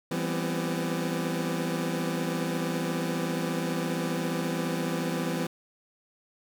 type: chord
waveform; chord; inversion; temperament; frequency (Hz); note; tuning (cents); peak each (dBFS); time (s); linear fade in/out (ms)
25% pulse; C major seventh; first; equal with one note detuned; 167.5 / 196 / 246.9 / 261.6; E3 / G3 / B3 / C4; +28 / 0 / 0 / 0; -27 / -32 / -31 / -31; 0.11-5.47; 5
effects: none